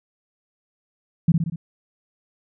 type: tone with echo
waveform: sine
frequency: 164.81 Hz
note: E3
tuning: in tune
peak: -11 dBFS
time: 1.28-1.32 s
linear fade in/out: 5 ms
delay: 60 ms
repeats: 4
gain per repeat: -4 dB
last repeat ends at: 1.56 s
effects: none